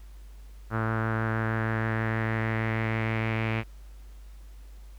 sawtooth tone with low-pass filter sweep, 111.7 Hz, A2, 27 cents sharp, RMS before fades -28 dBFS, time 0.7-3.64 s, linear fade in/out 50 ms, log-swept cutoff 1400 to 2400 Hz, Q 4, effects added 50 Hz sine -43 dBFS peak until 4.98 s + pink hiss -61 dBFS RMS until 4.98 s

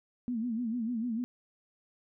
sine tone with vibrato, 233.1 Hz, A#3, in tune, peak -30 dBFS, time 0.28-1.24 s, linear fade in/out 0 ms, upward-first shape sine, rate 6.7 Hz, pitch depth 120 cents each way, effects none

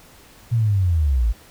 sine linear sweep, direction down, 120.1 to 50.4 Hz, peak -15 dBFS, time 0.51-1.33 s, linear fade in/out 20 ms, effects pink hiss -48 dBFS RMS until 1.5 s

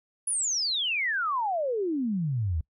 sine exponential sweep, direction down, 10548 to 73.5 Hz, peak -25 dBFS, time 0.27-2.61 s, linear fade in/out 5 ms, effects noise-tail reverb RT60 0.1 s tail -24 dB re dry

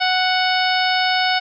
harmonic tone, 740 Hz, F#5, in tune, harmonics 1 / 2 / 3 / 4 / 5 / 6 / 7, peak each -19 / -22 / -24 / -25 / -26 / -27 / -27 dBFS, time 0-1.4 s, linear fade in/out 20 ms, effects none

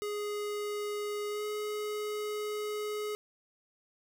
square tone with pitch glide, 415.3 to 421.1 Hz, G#4 to G#4, 0 to +24 cents, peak -34 dBFS, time 0.02-3.15 s, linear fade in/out 0 ms, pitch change +24 cents, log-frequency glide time 1.29-1.44 s, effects none

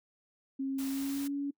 sine tone with pitch glide, 269.8 to 282.2 Hz, C#4 to C#4, -47 to +31 cents, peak -31 dBFS, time 0.59-1.51 s, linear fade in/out 10 ms, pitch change +78 cents, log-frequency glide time 0.85-1.32 s
white noise, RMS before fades -45 dBFS, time 0.78-1.28 s, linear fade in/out 10 ms
effects noise-tail reverb RT60 0.1 s tail -23 dB re dry

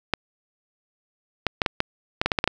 clicks, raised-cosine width 0.3 ms, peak -4 dBFS, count 11, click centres 0.137 / 1.467 / 1.618 / 1.662 / 1.804 / 2.215 / 2.26 / 2.318 / 2.388 / 2.441 / 2.476 s, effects none

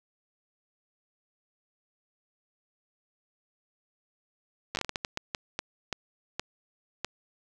slowing click train, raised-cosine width 0.2 ms, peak -13 dBFS, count 15, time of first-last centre 4.75-7.046 s, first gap 9 ms, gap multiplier 1.39, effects none

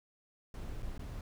brown noise with dropouts, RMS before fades -41 dBFS, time 0.54-1.21 s, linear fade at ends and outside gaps 2 ms, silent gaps 0.824-0.828 / 0.979-0.993 s, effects none

